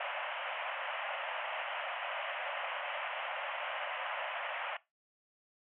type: band-pass noise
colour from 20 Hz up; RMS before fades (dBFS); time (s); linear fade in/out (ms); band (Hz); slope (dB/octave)
pink; -39; 0-4.77; 5; 550 to 3100; 96
effects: noise-tail reverb RT60 0.2 s tail -18 dB re dry